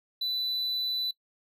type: tone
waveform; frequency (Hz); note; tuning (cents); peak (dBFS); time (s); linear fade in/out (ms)
triangle; 3986; B7; +15; -27; 0.21-1.11; 5
effects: noise-tail reverb RT60 0.1 s tail -20 dB re dry